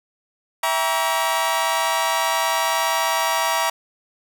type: chord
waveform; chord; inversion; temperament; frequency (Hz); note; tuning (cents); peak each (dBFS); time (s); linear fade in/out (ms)
sawtooth; E diminished seventh; none; just; 659.3 / 791.1 / 949.3 / 1139.2; E5 / G5 / Bb5 / Db6; 0 / +16 / +31 / +47; -21 / -24 / -18 / -22; 0.63-3.7; 5
effects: none